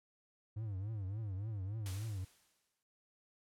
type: tone with vibrato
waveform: triangle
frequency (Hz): 102.2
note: G#2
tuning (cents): -27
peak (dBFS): -36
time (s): 0.56-2.25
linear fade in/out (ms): 10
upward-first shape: triangle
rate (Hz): 3.5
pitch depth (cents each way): 200
type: noise with exponential decay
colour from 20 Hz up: white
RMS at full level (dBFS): -47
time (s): 1.86-2.83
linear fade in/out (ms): 0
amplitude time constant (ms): 210
effects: low-pass 11000 Hz 12 dB/octave